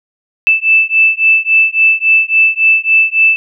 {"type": "beating tone pair", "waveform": "sine", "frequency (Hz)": [2637, 2640.6], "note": ["E7", "E7"], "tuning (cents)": [0, 2], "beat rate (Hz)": 3.6, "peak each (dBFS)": -10, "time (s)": [0.47, 3.36], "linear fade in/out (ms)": 0, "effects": []}